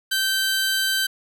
20% pulse tone pair together, 1551 / 3958 Hz, G6 / B7, -19 / +3 cents, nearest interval octave + major third, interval 1622 cents, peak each -16 / -22 dBFS, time 0.11-1.07 s, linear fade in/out 10 ms, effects none

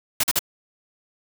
white noise bursts, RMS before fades -20 dBFS, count 3, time 0.2-0.392 s, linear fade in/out 5 ms, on 36 ms, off 42 ms, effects none

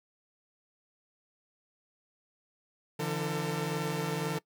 sawtooth tone cluster, 147.3 / 169.2 / 449.8 Hz, D3 / E3 / A4, +6 / +45 / +38 cents, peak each -31 dBFS, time 2.99-4.39 s, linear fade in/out 10 ms, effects noise-tail reverb RT60 0.1 s tail -21 dB re dry

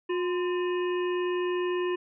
harmonic tone with a mistuned harmonic, 359.1 Hz, F4, 48 cents sharp, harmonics 1 / 3 / 5 / 7 / 8, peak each -26 / -36 / -40 / -43 / -44 dBFS, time 0.09-1.96 s, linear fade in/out 10 ms, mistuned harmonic 3, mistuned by -78 cents, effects none

